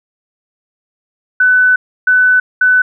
sine tone bursts at uneven times, 1500 Hz, F#6, 23 cents sharp, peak -6 dBFS, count 3, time 1.4-1.76 / 2.07-2.4 / 2.61-2.82 s, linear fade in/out 5 ms, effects none

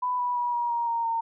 sine tone with pitch steps, 995 / 981.3 / 967.8 / 954.5 / 941.3 / 928.4 / 915.6 Hz, B5 / B5 / B5 / A#5 / A#5 / A#5 / A#5, +13 / -11 / -35 / +41 / +17 / -7 / -31 cents, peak -24 dBFS, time 0.02-1.21 s, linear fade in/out 10 ms, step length 170 ms, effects none

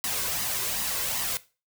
white noise with flanger, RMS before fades -29 dBFS, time 0.04-1.37 s, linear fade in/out 0 ms, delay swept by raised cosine 1 to 1.98 ms, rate 2.6 Hz, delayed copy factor +0.5, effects noise-tail reverb RT60 0.3 s tail -17 dB re dry

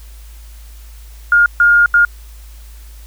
sine tone bursts at uneven times, 1418 Hz, F6, 26 cents sharp, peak -6 dBFS, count 3, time 1.32-1.46 / 1.6-1.86 / 1.94-2.05 s, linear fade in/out 2 ms, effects added 54 Hz sine -33 dBFS peak until 3.06 s + white hiss -46 dBFS RMS until 3.06 s

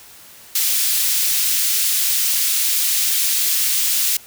white high-pass noise, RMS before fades -18 dBFS, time 0.55-4.17 s, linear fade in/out 5 ms, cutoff 2800 Hz, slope 12 dB/octave, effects white hiss -43 dBFS RMS until 4.26 s

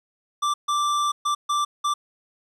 square tone bursts at uneven times, 1174.7 Hz, D6, in tune, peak -21 dBFS, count 5, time 0.42-0.54 / 0.68-1.12 / 1.25-1.35 / 1.49-1.65 / 1.84-1.94 s, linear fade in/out 10 ms, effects low-pass 8000 Hz 12 dB/octave + 10-bit

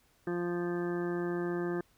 harmonic tone, 174.6 Hz, F3, in tune, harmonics 1 / 2 / 3 / 4 / 5 / 6 / 7 / 9 / 10, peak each -37 / -32 / -46 / -46 / -50 / -51 / -47 / -46 / -49 dBFS, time 0.27-1.81 s, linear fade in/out 2 ms, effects pink hiss -68 dBFS RMS until 1.97 s

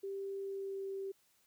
sine tone with pitch glide, 392.7 to 389.3 Hz, G4 to G4, +3 to -12 cents, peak -38 dBFS, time 0.03-1.12 s, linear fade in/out 10 ms, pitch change -15 cents, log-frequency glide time 0.4-0.89 s, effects white hiss -72 dBFS RMS until 1.46 s

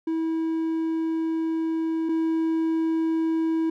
triangle tone pair in turn, 324.1 / 324.1 Hz, E4 / E4, -29 / -29 cents, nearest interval unison, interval 0 cents, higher neither, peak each -21 / -19 dBFS, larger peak second, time 0.07-2.09 / 2.09-3.7 s, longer first, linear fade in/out 5 ms, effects none

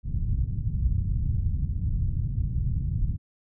white low-pass noise, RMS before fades -26 dBFS, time 0.03-3.18 s, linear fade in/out 50 ms, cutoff 120 Hz, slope 24 dB/octave, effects none

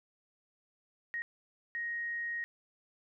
sine tone bursts at uneven times, 1875 Hz, A#6, 10 cents sharp, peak -34 dBFS, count 2, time 1.14-1.22 / 1.75-2.44 s, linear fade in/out 0 ms, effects none

